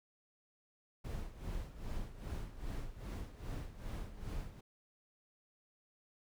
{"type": "noise with tremolo", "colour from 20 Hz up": "brown", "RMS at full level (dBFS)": -40, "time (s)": [1.04, 4.61], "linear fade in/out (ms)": 10, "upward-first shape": "sine", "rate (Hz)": 2.5, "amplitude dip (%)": 75, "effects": []}